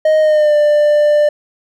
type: tone with pitch glide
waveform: triangle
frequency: 622.3 to 593.9 Hz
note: D#5 to D5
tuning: 0 to +19 cents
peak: -6 dBFS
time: 0.05-1.29 s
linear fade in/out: 5 ms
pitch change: -81 cents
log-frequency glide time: 0.2-0.55 s
effects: none